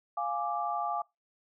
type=chord; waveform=sine; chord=D diminished; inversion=first; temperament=equal; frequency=698.5 / 830.6 / 1174.7 Hz; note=F5 / Ab5 / D6; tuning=0 / 0 / 0 cents; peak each=-34 dBFS; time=0.17-1.02 s; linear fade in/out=5 ms; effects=noise-tail reverb RT60 0.2 s tail -23 dB re dry